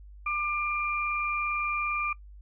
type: tone pair together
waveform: sine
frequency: 1192.5 / 2385 Hz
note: D6 / D7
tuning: +26 / +26 cents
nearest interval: octave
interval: 1200 cents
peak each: -29 / -30 dBFS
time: 0.26-2.13 s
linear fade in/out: 5 ms
effects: noise-tail reverb RT60 0.1 s tail -22 dB re dry + added 50 Hz sine -45 dBFS peak until 2.41 s